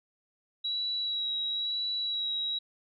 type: tone with vibrato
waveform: sine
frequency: 3890 Hz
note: B7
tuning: 27 cents flat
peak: -29 dBFS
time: 0.64-2.59 s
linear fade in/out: 10 ms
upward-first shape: sine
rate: 1 Hz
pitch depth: 19 cents each way
effects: none